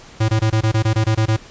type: tone bursts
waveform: square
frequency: 110 Hz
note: A2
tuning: in tune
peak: -14 dBFS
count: 11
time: 0.2-1.367 s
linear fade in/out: 10 ms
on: 87 ms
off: 21 ms
effects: pink hiss -42 dBFS RMS until 1.5 s + resampled to 16000 Hz